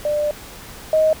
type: tone pair in turn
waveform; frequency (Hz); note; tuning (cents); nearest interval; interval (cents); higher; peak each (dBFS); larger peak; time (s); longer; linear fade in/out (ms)
sine; 595 / 627.3; D5 / D#5; +22 / +14; minor second; 92; second; -17 / -12; second; 0.05-0.31 / 0.93-1.13; first; 2
effects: pink hiss -38 dBFS RMS until 1.2 s